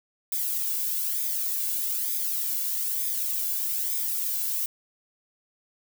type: noise with flanger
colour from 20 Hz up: violet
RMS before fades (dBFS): -28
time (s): 0.32-4.66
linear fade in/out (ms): 2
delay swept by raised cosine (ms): 0.69 to 1.61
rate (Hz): 1.1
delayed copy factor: -0.6
effects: none